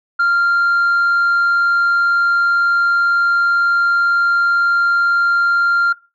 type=tone; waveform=sine; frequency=1391 Hz; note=F6; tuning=7 cents flat; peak=-9 dBFS; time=0.19-5.93 s; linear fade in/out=10 ms; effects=noise-tail reverb RT60 0.3 s tail -21 dB re dry + tanh soft clip ceiling -10 dBFS